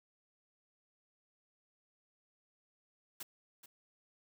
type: noise with echo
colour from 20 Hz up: white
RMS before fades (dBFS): -44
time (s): 3.2-3.23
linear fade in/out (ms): 5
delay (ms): 430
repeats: 1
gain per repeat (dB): -12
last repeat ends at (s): 3.66
effects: none